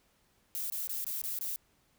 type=noise bursts; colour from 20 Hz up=violet; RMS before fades=-36 dBFS; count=6; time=0.55-1.56 s; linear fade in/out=0 ms; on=150 ms; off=22 ms; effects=pink hiss -70 dBFS RMS until 1.98 s